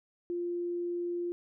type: tone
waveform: sine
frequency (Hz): 348.6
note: F4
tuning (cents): -3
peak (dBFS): -31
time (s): 0.3-1.32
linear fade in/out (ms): 0
effects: none